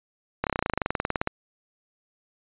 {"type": "slowing click train", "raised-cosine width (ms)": 0.5, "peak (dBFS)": -9, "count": 21, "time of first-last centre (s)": [0.44, 1.274], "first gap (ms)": 28, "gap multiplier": 1.04, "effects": ["resampled to 8000 Hz"]}